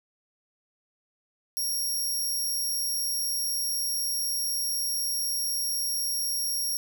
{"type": "tone", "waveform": "15% pulse", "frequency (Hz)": 5588, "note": "F8", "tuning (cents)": 0, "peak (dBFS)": -21, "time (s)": [1.57, 6.77], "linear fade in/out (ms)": 0, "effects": []}